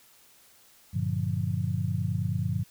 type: chord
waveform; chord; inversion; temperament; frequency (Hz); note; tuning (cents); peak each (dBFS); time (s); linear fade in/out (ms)
sine; G minor seventh; none; just; 98 / 117.6 / 147 / 176.4; G2 / Bb2 / D3 / F3; 0 / +16 / +2 / +18; -30 / -31 / -32 / -33; 0.93-2.64; 20
effects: white hiss -58 dBFS RMS until 2.7 s